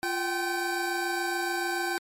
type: tone cluster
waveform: square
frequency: 348.6 / 763 / 790 / 1539 Hz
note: F4 / G5 / G5 / G6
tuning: -3 / -47 / +13 / -32 cents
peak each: -33 / -37 / -35 / -32 dBFS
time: 0.03-1.98 s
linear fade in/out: 0 ms
effects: MP3 64 kbps